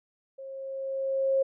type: tone with level ramp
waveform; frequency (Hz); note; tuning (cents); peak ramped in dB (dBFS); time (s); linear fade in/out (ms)
sine; 538; C5; +48; -39 to -20; 0.38-1.43; 10
effects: none